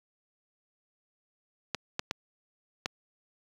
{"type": "clicks", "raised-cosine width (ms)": 0.2, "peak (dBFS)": -12, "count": 4, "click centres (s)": [1.747, 1.994, 2.111, 2.859], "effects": ["high-pass 80 Hz 12 dB/octave", "9-bit"]}